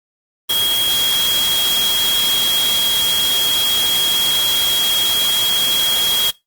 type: tone in noise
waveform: sine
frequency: 3279 Hz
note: G#7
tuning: 23 cents flat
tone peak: -15 dBFS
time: 0.49-6.31 s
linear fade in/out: 10 ms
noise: white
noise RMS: -21 dBFS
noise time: 0.49-6.31 s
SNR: +3 dB
effects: noise-tail reverb RT60 0.2 s tail -21 dB re dry + Opus 32 kbps